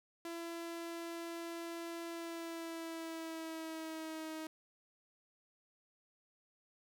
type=tone with pitch glide; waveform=sawtooth; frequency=336.5 to 315.8 Hz; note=E4 to D#4; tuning=+36 to +26 cents; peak=-38 dBFS; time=0.25-4.47 s; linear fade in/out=2 ms; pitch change=-110 cents; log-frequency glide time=2.08-4.33 s; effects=none